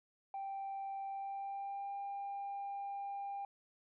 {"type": "tone with pitch glide", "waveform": "sine", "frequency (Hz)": [784, 798.2], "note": ["G5", "G5"], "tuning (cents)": [0, 31], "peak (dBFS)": -38, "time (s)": [0.34, 3.45], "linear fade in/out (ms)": 2, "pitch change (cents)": 31, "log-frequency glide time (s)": [1.08, 1.93], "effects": ["tanh soft clip ceiling -37 dBFS"]}